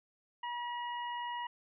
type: harmonic tone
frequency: 962 Hz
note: B5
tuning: 46 cents flat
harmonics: 1 / 2 / 3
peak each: -37 / -45 / -47 dBFS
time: 0.43-1.47 s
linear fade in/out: 5 ms
effects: none